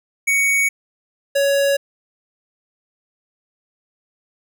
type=tone pair in turn; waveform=square; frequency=2235 / 558.8 Hz; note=C#7 / C#5; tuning=+14 / +14 cents; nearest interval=2 octaves; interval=2400 cents; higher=first; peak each=-15 dBFS; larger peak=neither; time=0.27-0.69 / 1.35-1.77 s; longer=neither; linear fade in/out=10 ms; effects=none